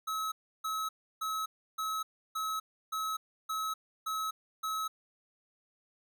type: tone bursts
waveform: square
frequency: 1288 Hz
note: E6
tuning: 41 cents flat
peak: -33 dBFS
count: 9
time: 0.07-4.88 s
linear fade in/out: 10 ms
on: 250 ms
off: 320 ms
effects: none